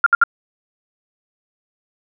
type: tone bursts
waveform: sine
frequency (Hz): 1396.9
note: F6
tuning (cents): 0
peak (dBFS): -7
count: 3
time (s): 0.04-0.237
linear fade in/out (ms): 2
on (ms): 23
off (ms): 64
effects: none